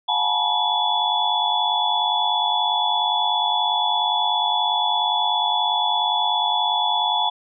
sine tone cluster, 719 / 821 / 871 / 968 / 3423 Hz, F#5 / G#5 / A5 / B5 / A7, -50 / -20 / -18 / -35 / -48 cents, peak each -27 / -29 / -23 / -25 / -22 dBFS, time 0.08-7.3 s, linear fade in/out 10 ms, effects none

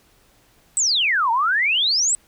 sine exponential two-way sweep, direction down then up, 8260 to 880 to 8260 Hz, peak -16 dBFS, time 0.77-2.15 s, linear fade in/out 0 ms, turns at 1.31 s, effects pink hiss -57 dBFS RMS until 2.27 s

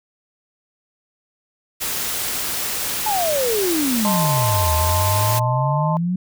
white noise, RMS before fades -24 dBFS, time 1.8-5.4 s, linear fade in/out 20 ms
sine exponential two-way sweep, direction down then up, 880 to 77.78 to 185.7 Hz, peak -18 dBFS, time 3.06-6.16 s, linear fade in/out 5 ms, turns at 4.73 s
sine chord, A diminished, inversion second, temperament equal, 622.3 / 880 / 1046.5 Hz, Eb5 / A5 / C6, 0 / 0 / 0 cents, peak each -25 / -23 / -25 dBFS, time 4.05-5.97 s, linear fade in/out 0 ms
effects none

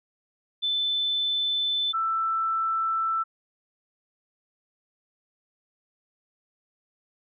sine tone pair in turn, 3520 / 1327.7 Hz, A7 / E6, 0 / +12 cents, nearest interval octave + perfect fourth, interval 1688 cents, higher first, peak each -23 dBFS, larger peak neither, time 0.62-1.93 / 1.93-3.24 s, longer neither, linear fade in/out 20 ms, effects none

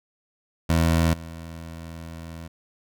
20% pulse tone with level steps, 82.41 Hz, E2, in tune, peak -13 / -31 dBFS, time 0.69-2.48 s, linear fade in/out 10 ms, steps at 1.13 s, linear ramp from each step 10 ms, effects none

